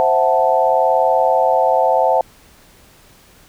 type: chord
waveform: sine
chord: F# half-diminished seventh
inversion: second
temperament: equal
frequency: 523.3 / 659.3 / 740 / 880 Hz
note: C5 / E5 / F#5 / A5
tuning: 0 / 0 / 0 / 0 cents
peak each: -17 dBFS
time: 0-2.21 s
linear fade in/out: 0 ms
effects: pink hiss -48 dBFS RMS until 3.48 s